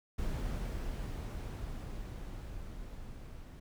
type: noise with level ramp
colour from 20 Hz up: brown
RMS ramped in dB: -35 to -48 dBFS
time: 0.18-3.6 s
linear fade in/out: 10 ms
effects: none